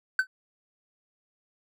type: tone with exponential decay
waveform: triangle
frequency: 1525 Hz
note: G6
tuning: 48 cents flat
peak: -14 dBFS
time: 0.19-0.27 s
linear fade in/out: 2 ms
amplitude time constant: 16 ms
effects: none